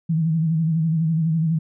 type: tone with vibrato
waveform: sine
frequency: 161.4 Hz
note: E3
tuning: 36 cents flat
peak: -17 dBFS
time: 0.09-1.59 s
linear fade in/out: 10 ms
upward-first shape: sine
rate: 12 Hz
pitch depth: 65 cents each way
effects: none